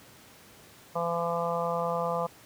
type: harmonic tone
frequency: 169.9 Hz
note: F3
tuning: 47 cents flat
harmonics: 1 / 3 / 4 / 5 / 6 / 7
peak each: -36 / -31 / -33 / -36 / -35 / -35 dBFS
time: 0.95-2.27 s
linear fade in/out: 10 ms
effects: pink hiss -53 dBFS RMS until 2.45 s + high-pass 100 Hz 12 dB/octave